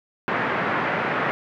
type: band-pass noise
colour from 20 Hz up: white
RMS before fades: -24 dBFS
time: 0.28-1.31 s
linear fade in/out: 0 ms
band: 120 to 1900 Hz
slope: 24 dB/octave
effects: none